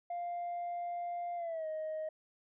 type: tone with pitch glide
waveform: sine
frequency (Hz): 698.5 to 625.9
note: F5 to D#5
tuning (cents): 0 to +10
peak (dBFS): -34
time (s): 0.1-2.09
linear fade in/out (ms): 5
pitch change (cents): -190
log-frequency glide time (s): 1.36-1.67
effects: tanh soft clip ceiling -34 dBFS